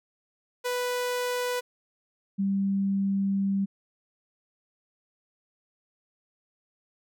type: tone pair in turn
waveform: sawtooth / sine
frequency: 493.9 / 196.36 Hz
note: B4 / G3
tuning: 0 / +3 cents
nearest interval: octave + major third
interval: 1597 cents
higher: first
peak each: -23 dBFS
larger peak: neither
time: 0.64-1.61 / 2.38-3.66 s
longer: second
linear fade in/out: 20 ms
effects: none